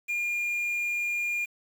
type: tone with quantisation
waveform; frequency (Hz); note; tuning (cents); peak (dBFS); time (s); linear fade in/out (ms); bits
triangle; 2413; D7; +46; -25; 0.08-1.46; 20; 8
effects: none